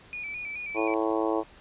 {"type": "tone with vibrato", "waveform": "sine", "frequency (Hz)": 2383, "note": "D7", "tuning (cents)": 25, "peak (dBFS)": -33, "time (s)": [0.13, 0.94], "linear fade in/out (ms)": 0, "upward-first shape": "square", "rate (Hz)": 4.7, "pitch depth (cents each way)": 50}
{"type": "harmonic tone", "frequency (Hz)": 110, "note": "A2", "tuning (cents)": 0, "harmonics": [3, 4, 5, 6, 7, 8, 9, 10], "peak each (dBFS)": [-28, -30, -32, -34, -35, -36, -37, -38], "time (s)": [0.74, 1.44], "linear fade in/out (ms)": 50}
{"effects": ["pink hiss -53 dBFS RMS until 1.6 s", "resampled to 8000 Hz"]}